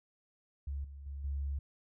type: tone with level steps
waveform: sine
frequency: 69.9 Hz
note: C#2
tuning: 15 cents sharp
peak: -35 / -45 / -39 / -33 dBFS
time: 0.67-1.59 s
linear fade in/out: 5 ms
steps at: 0.84 / 1.06 / 1.24 s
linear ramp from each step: 5 ms
effects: none